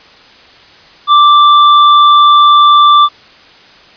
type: tone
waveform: square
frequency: 1174.7 Hz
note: D6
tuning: in tune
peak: -3 dBFS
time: 1.07-3.09 s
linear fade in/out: 50 ms
effects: white hiss -39 dBFS RMS until 3.96 s + resampled to 11025 Hz